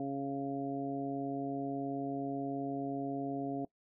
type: harmonic tone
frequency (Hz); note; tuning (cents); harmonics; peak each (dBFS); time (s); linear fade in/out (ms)
138.59; C#3; 0; 1 / 2 / 3 / 4 / 5; -45 / -36 / -43 / -48 / -41; 0-3.65; 2
effects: noise-tail reverb RT60 0.1 s tail -21 dB re dry